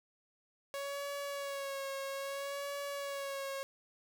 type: tone with vibrato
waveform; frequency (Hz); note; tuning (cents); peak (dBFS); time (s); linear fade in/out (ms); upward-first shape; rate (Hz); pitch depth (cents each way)
sawtooth; 556; C#5; +5; -34; 0.74-3.63; 0; sine; 0.61; 33
effects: none